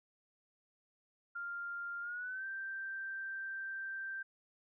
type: tone with pitch glide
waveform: sine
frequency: 1396.9 to 1568 Hz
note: F6 to G6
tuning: 0 to 0 cents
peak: -39 dBFS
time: 1.35-4.23 s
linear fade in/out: 10 ms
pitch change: +200 cents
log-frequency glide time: 2.01-2.46 s
effects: none